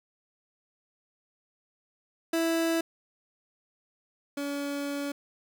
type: tone pair in turn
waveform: 30% pulse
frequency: 329.6 / 284.1 Hz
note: E4 / C#4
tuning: 0 / +43 cents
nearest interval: minor third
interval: 257 cents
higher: first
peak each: -22 / -28 dBFS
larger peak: first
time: 2.33-2.81 / 4.37-5.12 s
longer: second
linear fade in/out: 5 ms
effects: none